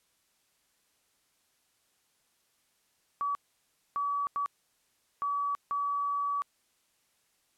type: tone bursts at uneven times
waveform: sine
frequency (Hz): 1142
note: D6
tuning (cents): -49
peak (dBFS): -28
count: 5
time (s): 3.21-3.35 / 3.96-4.27 / 4.36-4.46 / 5.22-5.55 / 5.71-6.42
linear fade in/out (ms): 0
effects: white hiss -72 dBFS RMS until 7.57 s + low-pass 12000 Hz 12 dB/octave